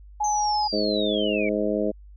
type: tone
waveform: sine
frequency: 840 Hz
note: G#5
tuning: 19 cents sharp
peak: -21 dBFS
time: 0.2-0.68 s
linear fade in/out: 10 ms
type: linear sweep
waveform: sine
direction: down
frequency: 6300 to 2222 Hz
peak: -28 dBFS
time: 0.24-1.49 s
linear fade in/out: 2 ms
type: harmonic tone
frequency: 104.8 Hz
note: G#2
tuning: 16 cents sharp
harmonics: 2 / 3 / 4 / 5 / 6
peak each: -28 / -28 / -28 / -28 / -28 dBFS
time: 0.72-1.92 s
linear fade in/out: 20 ms
effects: added 50 Hz sine -43 dBFS peak until 2.16 s